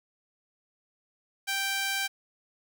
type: tone with high-pass filter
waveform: sawtooth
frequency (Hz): 784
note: G5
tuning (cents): 0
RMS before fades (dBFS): -30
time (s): 1.47-2.08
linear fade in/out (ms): 20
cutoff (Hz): 1700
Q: 0.99
effects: none